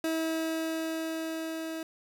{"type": "tone with level ramp", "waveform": "30% pulse", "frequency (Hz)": 322.6, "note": "E4", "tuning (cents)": -37, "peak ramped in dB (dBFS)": [-25, -32], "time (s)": [0.04, 1.83], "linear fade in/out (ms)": 2, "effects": []}